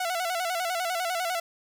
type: tone with vibrato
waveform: sawtooth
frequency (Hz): 705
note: F5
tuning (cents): +16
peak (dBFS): -23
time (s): 0-1.4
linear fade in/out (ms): 5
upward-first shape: square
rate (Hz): 10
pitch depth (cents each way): 78
effects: none